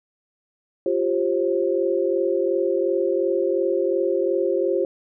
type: chord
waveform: sine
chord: F suspended second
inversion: none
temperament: equal with one note detuned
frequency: 349.2 / 392 / 534.2 Hz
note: F4 / G4 / C5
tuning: 0 / 0 / +36 cents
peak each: -23 dBFS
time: 0.86-4.85 s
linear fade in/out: 2 ms
effects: none